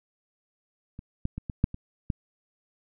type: clicks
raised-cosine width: 5 ms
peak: -27 / -15 / -21 / -20 / -8 / -24 / -14 dBFS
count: 7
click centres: 0.991 / 1.254 / 1.38 / 1.498 / 1.641 / 1.744 / 2.102 s
effects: none